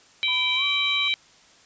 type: harmonic tone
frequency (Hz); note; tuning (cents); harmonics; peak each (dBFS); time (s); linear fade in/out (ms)
778; G5; -13; 3 / 4 / 5; -24 / -27 / -25; 0.23-1.14; 0
type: tone with pitch glide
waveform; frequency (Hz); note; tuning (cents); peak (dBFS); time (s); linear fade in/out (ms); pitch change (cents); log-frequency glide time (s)
sine; 998 to 1139.8; B5 to C#6; +18 to +48; -33; 0.28-1.08; 2; +230; 0.55-0.64
type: noise with tremolo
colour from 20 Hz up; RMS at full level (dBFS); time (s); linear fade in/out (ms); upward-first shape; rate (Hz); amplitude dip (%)
violet; -39; 0.32-1.13; 5; triangle; 5.6; 50
effects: white hiss -54 dBFS RMS until 1.65 s + resampled to 16000 Hz